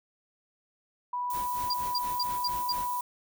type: tone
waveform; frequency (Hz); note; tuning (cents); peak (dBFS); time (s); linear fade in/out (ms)
sine; 983; B5; -8; -29; 1.13-3.01; 5
type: noise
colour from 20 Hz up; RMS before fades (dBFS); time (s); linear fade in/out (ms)
violet; -40; 1.3-3.01; 2
type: noise with tremolo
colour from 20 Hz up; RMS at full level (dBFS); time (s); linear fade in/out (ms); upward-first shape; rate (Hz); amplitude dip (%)
pink; -43; 1.33-2.88; 5; sine; 4.3; 95
type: tone bursts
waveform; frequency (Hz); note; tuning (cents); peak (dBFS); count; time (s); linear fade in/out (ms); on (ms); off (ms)
triangle; 4774; D8; +28; -26; 5; 1.7-2.725; 5; 37; 210
effects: none